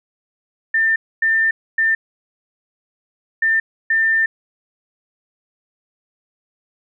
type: tone bursts at uneven times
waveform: sine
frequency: 1795 Hz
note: A6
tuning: 34 cents sharp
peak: -13 dBFS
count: 5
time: 0.74-0.96 / 1.22-1.51 / 1.78-1.95 / 3.42-3.6 / 3.9-4.26 s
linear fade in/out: 5 ms
effects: none